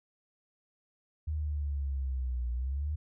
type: linear two-way sweep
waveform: sine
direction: down then up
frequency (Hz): 77.78 to 59.4 to 77.78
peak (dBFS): -30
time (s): 1.27-2.96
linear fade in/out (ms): 10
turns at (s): 2.52
effects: none